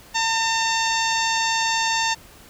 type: harmonic tone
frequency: 904 Hz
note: A5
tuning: 47 cents sharp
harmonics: 1 / 2 / 3 / 4 / 5 / 6 / 7 / 8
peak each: -23 / -26 / -28 / -29 / -30 / -31 / -31 / -32 dBFS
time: 0.14-2.15 s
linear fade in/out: 20 ms
effects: pink hiss -47 dBFS RMS until 2.49 s